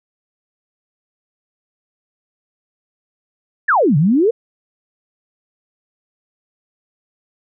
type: exponential two-way sweep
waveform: sine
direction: down then up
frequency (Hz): 1864.7 to 135.9 to 491.7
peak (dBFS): -10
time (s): 3.68-4.31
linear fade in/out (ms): 10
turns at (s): 3.97
effects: none